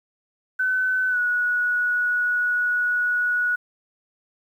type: tone with pitch glide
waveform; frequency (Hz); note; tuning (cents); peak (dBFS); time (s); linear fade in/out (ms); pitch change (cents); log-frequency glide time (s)
sine; 1514 to 1463.3; F#6 to F#6; +39 to -20; -19; 0.59-3.56; 10; -59; 1.09-1.18
effects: 9-bit

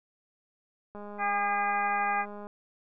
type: click train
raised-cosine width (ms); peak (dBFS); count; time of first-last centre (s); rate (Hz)
1; -30; 314; 0.95-2.469; 206
type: harmonic tone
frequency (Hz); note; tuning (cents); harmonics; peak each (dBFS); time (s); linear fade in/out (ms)
405.9; G#4; -40; 2 / 3 / 4 / 5 / 6; -28 / -32 / -34 / -36 / -38; 1.18-2.26; 50
effects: none

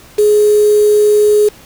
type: tone with quantisation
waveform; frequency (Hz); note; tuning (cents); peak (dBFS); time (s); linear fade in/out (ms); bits
sine; 419.2; G#4; +16; -6; 0.18-1.49; 10; 4
effects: pink hiss -40 dBFS RMS until 1.65 s

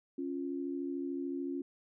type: tone pair together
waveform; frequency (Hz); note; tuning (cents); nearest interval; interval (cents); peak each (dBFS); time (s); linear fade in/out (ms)
sine; 275.6 / 349.2; C#4 / F4; -10 / 0; major third; 410; -36 / -39; 0.18-1.62; 5
effects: none

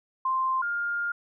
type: tone pair in turn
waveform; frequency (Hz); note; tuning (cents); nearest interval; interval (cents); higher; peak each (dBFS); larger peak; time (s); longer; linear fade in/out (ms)
sine; 1046.5 / 1409.1; C6 / F6; 0 / +15; perfect fourth; 515; second; -23 / -26; first; 0.25-0.62 / 0.62-1.12; second; 5
effects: none

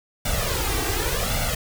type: noise with flanger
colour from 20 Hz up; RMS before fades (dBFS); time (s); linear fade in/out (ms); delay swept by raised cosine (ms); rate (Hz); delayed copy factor
pink; -24; 0.25-1.55; 5; 1.4 to 2.6; 0.88; +0.85
effects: none

